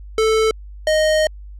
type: tone pair in turn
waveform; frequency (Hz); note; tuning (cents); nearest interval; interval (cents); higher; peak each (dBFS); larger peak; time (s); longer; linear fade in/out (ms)
square; 440 / 621; A4 / D#5; 0 / -3; tritone; 597; second; -14; neither; 0.18-0.51 / 0.87-1.27; second; 2
effects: added 50 Hz sine -33 dBFS peak until 1.59 s + low-pass 8000 Hz 12 dB/octave